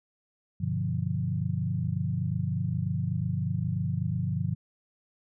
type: chord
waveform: sine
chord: G dominant seventh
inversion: none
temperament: equal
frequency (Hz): 98 / 123.47 / 146.83 / 174.61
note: G2 / B2 / D3 / F3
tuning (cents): 0 / 0 / 0 / 0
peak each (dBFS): -32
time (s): 0.6-4.55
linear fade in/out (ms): 10
effects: none